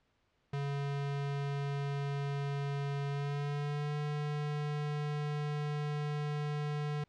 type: tone with pitch glide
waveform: square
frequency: 141 to 148.1 Hz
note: C#3 to D3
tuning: +30 to +15 cents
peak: -34 dBFS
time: 0.53-7.04 s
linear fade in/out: 5 ms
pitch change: +85 cents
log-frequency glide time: 3.09-3.95 s
effects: pink hiss -75 dBFS RMS until 7.08 s + low-pass 4000 Hz 12 dB/octave